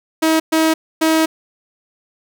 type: tone bursts at uneven times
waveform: sawtooth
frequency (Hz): 319.5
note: D#4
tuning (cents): +46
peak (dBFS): -8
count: 3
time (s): 0.22-0.4 / 0.52-0.74 / 1.01-1.26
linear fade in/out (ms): 10
effects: none